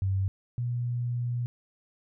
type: tone pair in turn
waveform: sine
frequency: 96.2 / 121.2 Hz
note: G2 / B2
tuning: -32 / -32 cents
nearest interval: major third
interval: 400 cents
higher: second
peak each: -24 / -27 dBFS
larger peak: first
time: 0.02-0.28 / 0.58-1.46 s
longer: second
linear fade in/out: 0 ms
effects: none